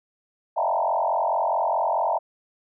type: tone with frequency modulation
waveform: sine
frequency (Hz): 784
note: G5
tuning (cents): 0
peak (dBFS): -20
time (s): 0.56-2.19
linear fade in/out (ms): 20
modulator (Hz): 44.7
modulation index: 3.9
effects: none